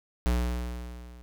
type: tone with level ramp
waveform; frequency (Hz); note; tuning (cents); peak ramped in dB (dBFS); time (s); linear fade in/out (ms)
square; 60.4; B1; -38; -22 to -47; 0.26-1.22; 0
effects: none